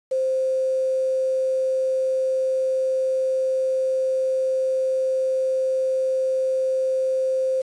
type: tone with quantisation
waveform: sine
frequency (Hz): 523.3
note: C5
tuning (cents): 0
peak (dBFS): -19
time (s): 0.11-7.62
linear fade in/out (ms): 10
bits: 7
effects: resampled to 22050 Hz